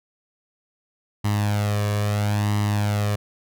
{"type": "tone with flanger", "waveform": "sawtooth", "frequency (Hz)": 103.83, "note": "G#2", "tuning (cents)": 0, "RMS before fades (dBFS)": -22, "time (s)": [1.24, 3.16], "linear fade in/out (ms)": 10, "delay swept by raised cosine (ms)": [1, 1.77], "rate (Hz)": 0.75, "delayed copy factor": 0.65, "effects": []}